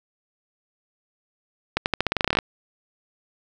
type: accelerating click train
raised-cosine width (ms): 0.3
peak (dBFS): -4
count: 15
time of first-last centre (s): 1.77-2.388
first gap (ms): 89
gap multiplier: 0.88
effects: none